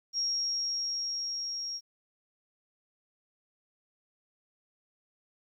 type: tone with level ramp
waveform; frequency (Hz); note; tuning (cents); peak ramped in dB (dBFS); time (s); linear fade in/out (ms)
sine; 5588; F8; 0; -27 to -34; 0.13-1.81; 50
effects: 11-bit